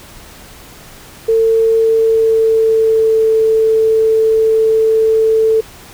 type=tone with pitch glide; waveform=sine; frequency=450 to 442.8 Hz; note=A4 to A4; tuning=+39 to +11 cents; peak=-8 dBFS; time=1.28-5.61 s; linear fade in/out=10 ms; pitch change=-28 cents; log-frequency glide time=1.63-3.29 s; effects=pink hiss -37 dBFS RMS until 5.93 s